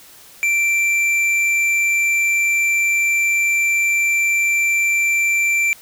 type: tone with tanh clipping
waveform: triangle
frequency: 2349 Hz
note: D7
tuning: in tune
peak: -16 dBFS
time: 0.43-5.73 s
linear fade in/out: 0 ms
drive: 13 dB
effects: white hiss -44 dBFS RMS until 5.81 s